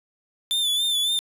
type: tone with vibrato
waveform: 45% pulse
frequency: 3521 Hz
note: A7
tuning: in tune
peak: -20 dBFS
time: 0.51-1.19 s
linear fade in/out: 0 ms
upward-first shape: sine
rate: 3.6 Hz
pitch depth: 53 cents each way
effects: resampled to 32000 Hz + 10-bit